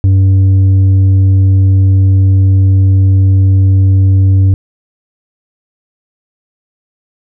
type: tone with tanh clipping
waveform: triangle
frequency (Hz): 96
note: G2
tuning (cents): -36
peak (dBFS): -5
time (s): 0.04-4.54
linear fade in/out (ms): 0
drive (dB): 9
effects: none